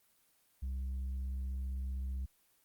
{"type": "tone with tanh clipping", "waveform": "sine", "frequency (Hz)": 65.41, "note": "C2", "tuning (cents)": 0, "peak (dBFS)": -36, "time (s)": [0.62, 2.26], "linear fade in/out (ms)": 10, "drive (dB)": 3, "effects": ["white hiss -71 dBFS RMS until 2.64 s", "Opus 24 kbps"]}